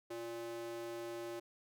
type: tone with high-pass filter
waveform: square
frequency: 116.54 Hz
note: A#2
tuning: in tune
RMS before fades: -44 dBFS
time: 0.1-1.4 s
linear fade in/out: 10 ms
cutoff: 420 Hz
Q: 5
effects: none